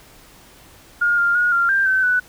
sine tone with pitch steps, 1421 / 1399 / 1442 / 1388 / 1585 / 1534 / 1488 Hz, F6 / F6 / F#6 / F6 / G6 / G6 / F#6, +30 / +3 / -45 / -11 / +19 / -38 / +9 cents, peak -14 dBFS, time 1.01-2.2 s, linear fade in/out 10 ms, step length 170 ms, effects pink hiss -47 dBFS RMS until 2.28 s

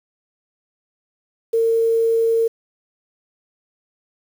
sine tone with quantisation, 455.5 Hz, A#4, 40 cents flat, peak -14 dBFS, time 1.53-2.48 s, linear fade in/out 10 ms, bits 7, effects none

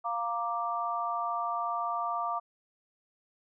sine chord, Bb major, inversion second, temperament equal, 698.5 / 932.3 / 1174.7 Hz, F5 / Bb5 / D6, 0 / 0 / 0 cents, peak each -34 / -36 / -32 dBFS, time 0.04-2.4 s, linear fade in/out 20 ms, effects none

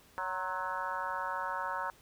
harmonic tone with a mistuned harmonic, 186.2 Hz, F#3, 11 cents sharp, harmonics 3 / 4 / 5 / 6 / 7 / 8 / 9, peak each -44 / -45 / -37 / -40 / -41 / -41 / -46 dBFS, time 0.18-1.9 s, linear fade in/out 0 ms, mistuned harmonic 6, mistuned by -67 cents, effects pink hiss -61 dBFS RMS until 2.01 s

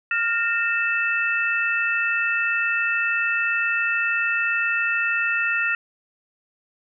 sine tone cluster, 1404 / 1831 / 2637 Hz, F6 / A#6 / E7, +9 / -32 / 0 cents, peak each -24 dBFS, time 0.11-5.75 s, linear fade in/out 2 ms, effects none

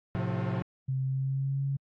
45% pulse chord, F major, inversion first, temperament equal with one note detuned, 110 / 130.81 / 178.28 Hz, A2 / C3 / F3, 0 / 0 / +36 cents, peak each -33 dBFS, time 0.15-0.62 s, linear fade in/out 0 ms
sine tone with pitch glide, 132.2 to 137.89 Hz, C3 to C#3, +18 to -9 cents, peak -27 dBFS, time 0.88-1.77 s, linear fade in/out 10 ms, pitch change +73 cents, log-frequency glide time 1.03-1.63 s
effects low-pass 2000 Hz 12 dB/octave + AAC 48 kbps

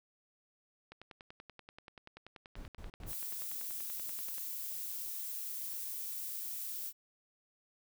click train, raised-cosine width 0.3 ms, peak -34 dBFS, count 37, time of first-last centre 0.92-4.382 s, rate 10.4 Hz
brown noise bursts, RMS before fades -46 dBFS, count 3, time 2.56-3.12 s, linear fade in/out 2 ms, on 120 ms, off 100 ms
violet noise, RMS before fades -41 dBFS, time 3.06-6.93 s, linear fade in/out 50 ms
effects none

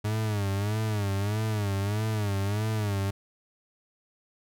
40% pulse tone with vibrato, 103.83 Hz, G#2, in tune, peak -25 dBFS, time 0.04-3.11 s, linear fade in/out 10 ms, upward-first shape sine, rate 1.6 Hz, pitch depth 100 cents each way, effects none

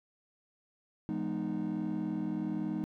triangle chord, E major seventh, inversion none, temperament just, 164.81 / 206 / 247.2 / 309 Hz, E3 / G#3 / B3 / D#4, 0 / -14 / +2 / -12 cents, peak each -37 / -33 / -37 / -33 dBFS, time 1.09-2.84 s, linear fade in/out 0 ms, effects tanh soft clip ceiling -25 dBFS

